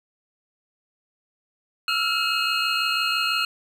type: tone cluster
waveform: triangle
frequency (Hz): 1329 / 1395 / 2574 / 2845 / 4223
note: E6 / F6 / E7 / F7 / C8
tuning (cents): +14 / -2 / -42 / +31 / +15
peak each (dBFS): -26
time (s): 1.88-3.45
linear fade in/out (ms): 2
effects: none

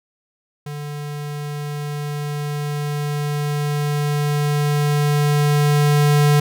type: tone with level ramp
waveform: square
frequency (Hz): 146.83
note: D3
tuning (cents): 0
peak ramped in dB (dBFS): -28 to -12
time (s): 0.66-6.4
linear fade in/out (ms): 5
effects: none

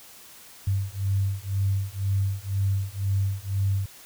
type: beating tone pair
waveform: sine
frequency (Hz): 97 / 99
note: G2 / G2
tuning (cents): -18 / +18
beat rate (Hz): 2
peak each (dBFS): -26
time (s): 0.67-3.86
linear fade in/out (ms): 5
effects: white hiss -48 dBFS RMS until 4.05 s

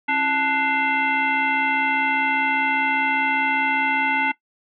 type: tone with frequency modulation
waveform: sine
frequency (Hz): 1480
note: F#6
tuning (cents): 0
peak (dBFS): -18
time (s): 0.08-4.32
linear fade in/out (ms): 10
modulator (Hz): 605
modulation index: 1.7
effects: noise-tail reverb RT60 0.1 s tail -18 dB re dry

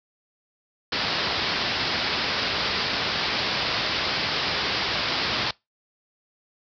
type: low-pass noise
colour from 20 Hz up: white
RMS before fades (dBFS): -26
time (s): 0.92-5.51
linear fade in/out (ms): 5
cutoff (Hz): 5200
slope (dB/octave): 96
effects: noise-tail reverb RT60 0.2 s tail -23 dB re dry + high-pass 60 Hz 12 dB/octave

